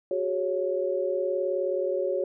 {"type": "chord", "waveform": "sine", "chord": "F# suspended second", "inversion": "none", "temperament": "equal with one note detuned", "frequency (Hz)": [370, 409.1, 554.4], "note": ["F#4", "G#4", "C#5"], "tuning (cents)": [0, -26, 0], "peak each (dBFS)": [-29, -32, -27], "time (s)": [0.11, 2.24], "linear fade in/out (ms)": 2, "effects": []}